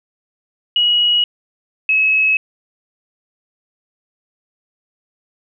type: tone pair in turn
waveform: sine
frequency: 2907 / 2574 Hz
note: F#7 / E7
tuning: -31 / -42 cents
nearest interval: major second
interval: 211 cents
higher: first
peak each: -11 dBFS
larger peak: neither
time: 0.76-1.24 / 1.89-2.37 s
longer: neither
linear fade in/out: 2 ms
effects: none